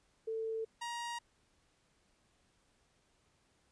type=tone pair in turn; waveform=sine / sawtooth; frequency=445.8 / 944.6 Hz; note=A4 / A#5; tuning=+23 / +23 cents; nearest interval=octave + minor second; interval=1300 cents; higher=second; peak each=-35 / -35 dBFS; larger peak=neither; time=0.27-0.65 / 0.81-1.19 s; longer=neither; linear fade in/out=10 ms; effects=pink hiss -73 dBFS RMS until 3.71 s + resampled to 22050 Hz